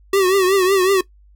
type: tone with vibrato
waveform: square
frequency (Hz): 380.1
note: F#4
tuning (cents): +47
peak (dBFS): -13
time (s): 0.13-1.01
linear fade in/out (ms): 5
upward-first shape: triangle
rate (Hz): 5.4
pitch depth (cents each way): 100
effects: noise-tail reverb RT60 0.1 s tail -18 dB re dry + added 50 Hz sine -46 dBFS peak until 1.35 s